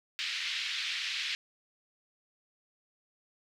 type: band-pass noise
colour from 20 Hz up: white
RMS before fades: -35 dBFS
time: 0.19-1.35 s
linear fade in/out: 0 ms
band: 1900 to 4100 Hz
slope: 24 dB/octave
effects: none